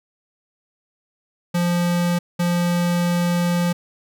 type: tone bursts at uneven times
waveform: square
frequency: 174.4 Hz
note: F3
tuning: 2 cents flat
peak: -18 dBFS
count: 2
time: 1.54-2.19 / 2.39-3.73 s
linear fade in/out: 10 ms
effects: none